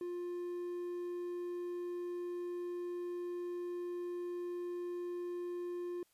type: tone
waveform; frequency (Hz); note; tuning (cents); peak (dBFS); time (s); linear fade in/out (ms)
triangle; 352.2; F4; +15; -36; 0.01-6.03; 2
effects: white hiss -73 dBFS RMS until 6.13 s + resampled to 32000 Hz